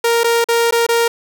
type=tone with dropouts; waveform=sawtooth; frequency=466.2 Hz; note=A#4; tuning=in tune; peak=-8 dBFS; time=0.04-1.08 s; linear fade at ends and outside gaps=5 ms; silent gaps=0.235-0.242 / 0.443-0.486 / 0.71-0.723 / 0.866-0.888 s; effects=none